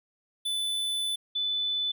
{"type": "tone pair in turn", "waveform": ["square", "sine"], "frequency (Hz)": [3498, 3498], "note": ["A7", "A7"], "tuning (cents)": [-11, -11], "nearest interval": "unison", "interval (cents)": 0, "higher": "neither", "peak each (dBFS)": [-28, -26], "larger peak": "second", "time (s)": [[0.45, 1.16], [1.35, 1.92]], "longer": "first", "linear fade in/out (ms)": 10, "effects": []}